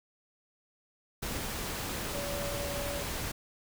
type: tone in noise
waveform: sine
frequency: 571 Hz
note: D5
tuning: 49 cents flat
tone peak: -37 dBFS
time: 2.14-3.03 s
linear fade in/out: 10 ms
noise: pink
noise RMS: -36 dBFS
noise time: 1.22-3.32 s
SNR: -4 dB
effects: none